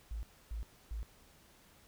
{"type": "tone bursts", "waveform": "sine", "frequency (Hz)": 55, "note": "A1", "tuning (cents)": 0, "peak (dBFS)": -37, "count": 3, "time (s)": [0.11, 1.03], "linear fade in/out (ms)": 0, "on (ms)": 120, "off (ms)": 280, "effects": ["pink hiss -63 dBFS RMS until 1.87 s"]}